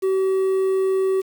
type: tone with quantisation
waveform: triangle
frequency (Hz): 381.6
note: G4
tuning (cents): -47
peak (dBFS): -15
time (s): 0.02-1.22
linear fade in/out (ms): 20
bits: 7
effects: none